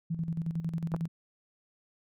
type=tone with tremolo; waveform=sine; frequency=164.81 Hz; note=E3; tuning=in tune; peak=-28 dBFS; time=0.1-1.08 s; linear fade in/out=10 ms; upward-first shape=square; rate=11 Hz; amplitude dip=65%
type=clicks; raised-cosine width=1 ms; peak=-21 dBFS; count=2; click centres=0.94 / 0.946 s
effects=none